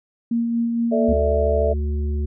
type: tone with tremolo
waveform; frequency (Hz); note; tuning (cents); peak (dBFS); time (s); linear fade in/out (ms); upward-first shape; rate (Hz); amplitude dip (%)
sine; 233.1; A#3; 0; -17; 0.31-1.13; 5; sine; 4.3; 30
type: chord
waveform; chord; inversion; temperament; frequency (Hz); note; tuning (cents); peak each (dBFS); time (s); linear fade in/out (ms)
sine; A suspended fourth; none; just; 440 / 586.7 / 660; A4 / D5 / E5; 0 / -2 / +2; -22; 0.91-1.74; 20
type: harmonic tone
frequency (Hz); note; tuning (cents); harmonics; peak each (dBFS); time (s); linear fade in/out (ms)
73.42; D2; 0; 1 / 3 / 5; -20 / -33 / -34; 1.08-2.26; 10
effects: none